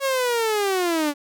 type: linear sweep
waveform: sawtooth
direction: down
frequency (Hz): 554.4 to 282.8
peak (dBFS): -16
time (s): 0-1.14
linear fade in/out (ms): 50
effects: none